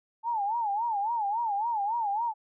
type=tone with vibrato; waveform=sine; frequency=870 Hz; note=A5; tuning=20 cents flat; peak=-26 dBFS; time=0.23-2.34 s; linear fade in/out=50 ms; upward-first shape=sine; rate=3.6 Hz; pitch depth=160 cents each way; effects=none